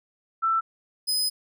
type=tone pair in turn; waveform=sine / sawtooth; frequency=1332 / 5029 Hz; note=E6 / D#8; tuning=+18 / +18 cents; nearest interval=octave + major seventh; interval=2300 cents; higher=second; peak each=-20 dBFS; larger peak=neither; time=0.42-0.61 / 1.07-1.3 s; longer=second; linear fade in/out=20 ms; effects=none